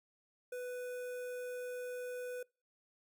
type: tone with notch filter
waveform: square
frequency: 496.4 Hz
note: B4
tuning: 9 cents sharp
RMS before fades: -42 dBFS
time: 0.52-2.43 s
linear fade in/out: 5 ms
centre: 4200 Hz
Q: 0.64
effects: noise-tail reverb RT60 0.3 s tail -25 dB re dry